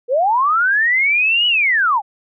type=linear two-way sweep; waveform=sine; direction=up then down; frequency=460 to 2960 to 756 Hz; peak=-12 dBFS; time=0.08-2.02 s; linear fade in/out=50 ms; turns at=1.47 s; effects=none